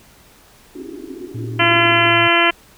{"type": "band-pass noise", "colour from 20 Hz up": "pink", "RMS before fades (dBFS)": -32, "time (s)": [0.75, 2.11], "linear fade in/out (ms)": 2, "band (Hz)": [260, 400], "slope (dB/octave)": 96}
{"type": "tone with pitch glide", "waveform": "sine", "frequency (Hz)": [114.9, 113.71], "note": ["A#2", "A#2"], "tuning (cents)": [-25, -43], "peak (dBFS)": -24, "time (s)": [1.34, 2.28], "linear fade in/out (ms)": 10, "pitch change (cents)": -18, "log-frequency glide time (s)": [1.87, 2.05]}
{"type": "harmonic tone", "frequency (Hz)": 340.8, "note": "F4", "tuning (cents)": -42, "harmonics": [1, 2, 3, 4, 5, 6, 7, 8, 9], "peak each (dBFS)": [-20, -20, -20, -20, -20, -20, -20, -20, -20], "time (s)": [1.59, 2.51], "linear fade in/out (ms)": 10}
{"effects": ["pink hiss -48 dBFS RMS until 2.77 s"]}